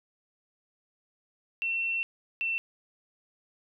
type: tone pair in turn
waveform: sine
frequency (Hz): 2705 / 2689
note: E7 / E7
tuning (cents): +44 / +34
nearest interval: unison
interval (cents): 10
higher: first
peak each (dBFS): -27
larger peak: neither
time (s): 1.62-2.03 / 2.41-2.58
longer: first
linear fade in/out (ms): 0
effects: none